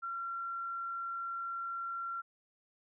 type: tone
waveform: sine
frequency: 1368 Hz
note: F6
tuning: 36 cents flat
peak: -36 dBFS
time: 0.02-2.22 s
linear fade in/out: 20 ms
effects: none